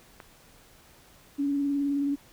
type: click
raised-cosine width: 0.5 ms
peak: -27 dBFS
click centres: 0.202 s
type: tone with vibrato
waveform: sine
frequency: 282.5 Hz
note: C#4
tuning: 33 cents sharp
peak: -24 dBFS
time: 1.38-2.16 s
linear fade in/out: 20 ms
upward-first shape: sine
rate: 19 Hz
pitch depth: 25 cents each way
effects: pink hiss -56 dBFS RMS until 2.32 s